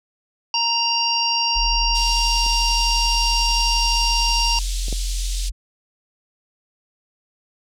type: harmonic tone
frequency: 932.3 Hz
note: A#5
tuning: in tune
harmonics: 1 / 3 / 5 / 6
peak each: -23 / -23 / -23 / -23 dBFS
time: 0.54-4.59 s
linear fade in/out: 2 ms
type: tone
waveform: sine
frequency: 43.65 Hz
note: F1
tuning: in tune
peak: -21 dBFS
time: 1.55-5.52 s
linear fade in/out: 20 ms
type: band-pass noise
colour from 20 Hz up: pink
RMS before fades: -32 dBFS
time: 1.94-5.5 s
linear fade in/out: 20 ms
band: 3500 to 9200 Hz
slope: 24 dB/octave
type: clicks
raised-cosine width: 2 ms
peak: -26 / -23 / -16 dBFS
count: 3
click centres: 2.464 / 4.883 / 4.927 s
effects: none